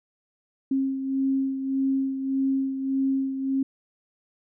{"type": "beating tone pair", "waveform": "sine", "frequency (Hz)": [268.5, 270.2], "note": ["C4", "C#4"], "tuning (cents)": [45, -44], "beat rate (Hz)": 1.7, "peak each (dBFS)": [-23, -31], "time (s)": [0.71, 3.63], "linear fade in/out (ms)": 5, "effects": []}